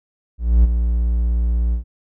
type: tone with ADSR envelope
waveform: triangle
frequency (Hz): 58.27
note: A#1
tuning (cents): 0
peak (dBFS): -5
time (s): 0.38-1.84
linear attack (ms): 260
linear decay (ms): 21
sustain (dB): -8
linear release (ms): 110
effects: none